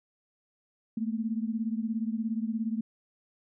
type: beating tone pair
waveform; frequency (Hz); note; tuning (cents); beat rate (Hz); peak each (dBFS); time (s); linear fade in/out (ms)
sine; 218.7 / 235.7; A3 / A#3; -10 / +19; 17; -30 / -33; 0.97-2.81; 5
effects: none